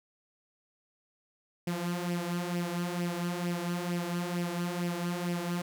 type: tone with flanger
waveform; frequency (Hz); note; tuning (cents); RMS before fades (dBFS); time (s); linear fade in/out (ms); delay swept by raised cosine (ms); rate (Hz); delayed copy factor
sawtooth; 174.61; F3; 0; -33; 1.67-5.62; 5; 0.37 to 5.07; 2.2; +0.6
effects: none